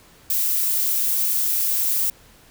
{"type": "noise", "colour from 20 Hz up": "violet", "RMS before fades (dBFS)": -21, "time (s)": [0.3, 2.1], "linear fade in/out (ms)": 2, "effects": ["pink hiss -51 dBFS RMS until 2.5 s"]}